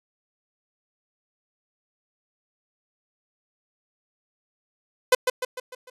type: tone with echo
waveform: sawtooth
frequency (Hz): 506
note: B4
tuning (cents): +42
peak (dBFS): -9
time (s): 5.12-5.15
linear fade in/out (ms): 5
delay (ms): 150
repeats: 5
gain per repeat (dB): -6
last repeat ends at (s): 5.9
effects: resampled to 32000 Hz